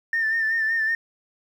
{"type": "tone with vibrato", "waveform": "sine", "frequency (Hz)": 1795, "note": "A6", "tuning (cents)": 34, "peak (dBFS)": -19, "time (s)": [0.13, 0.95], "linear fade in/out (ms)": 2, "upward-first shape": "sine", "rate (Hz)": 5.3, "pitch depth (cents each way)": 42, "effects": ["tanh soft clip ceiling -16 dBFS", "9-bit"]}